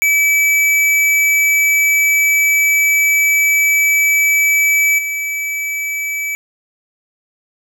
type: tone with level steps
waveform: square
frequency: 2300 Hz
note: D7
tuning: 37 cents flat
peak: -11 / -19 dBFS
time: 0.02-6.35 s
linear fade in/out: 0 ms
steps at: 4.98 s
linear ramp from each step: 10 ms
effects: none